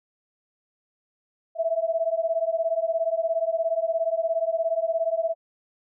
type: beating tone pair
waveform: sine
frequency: 650 / 667 Hz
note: E5 / E5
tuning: -24 / +20 cents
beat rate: 17 Hz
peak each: -25 dBFS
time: 1.55-5.35 s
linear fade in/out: 50 ms
effects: none